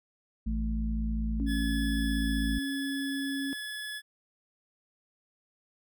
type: harmonic tone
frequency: 55 Hz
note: A1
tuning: in tune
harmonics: 1 / 3 / 4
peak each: -29 / -41 / -33 dBFS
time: 0.46-2.59 s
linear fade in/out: 10 ms
type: tone with pitch glide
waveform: sine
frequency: 277.2 to 275 Hz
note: C#4 to C#4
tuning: 0 to -14 cents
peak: -31 dBFS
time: 1.4-3.53 s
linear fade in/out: 0 ms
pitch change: -14 cents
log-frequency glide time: 1.8-2.45 s
type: tone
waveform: 25% pulse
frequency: 1707 Hz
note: G#6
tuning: 47 cents sharp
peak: -32 dBFS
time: 1.46-4.02 s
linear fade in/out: 50 ms
effects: none